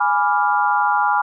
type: chord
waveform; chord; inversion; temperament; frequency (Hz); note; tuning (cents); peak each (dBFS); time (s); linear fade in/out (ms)
sine; G# diminished seventh; none; equal; 830.6 / 987.8 / 1174.7 / 1396.9; G#5 / B5 / D6 / F6; 0 / 0 / 0 / 0; -18 / -20 / -23 / -21; 0-1.22; 10
effects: none